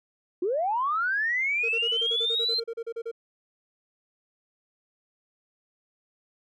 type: linear sweep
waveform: sine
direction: up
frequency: 332.3 to 4186 Hz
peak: -23 dBFS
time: 0.42-2.6 s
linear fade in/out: 5 ms
type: tone bursts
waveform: triangle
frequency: 460 Hz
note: A#4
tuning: 23 cents flat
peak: -28 dBFS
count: 16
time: 1.63-3.115 s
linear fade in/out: 10 ms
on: 60 ms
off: 35 ms
effects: tanh soft clip ceiling -16 dBFS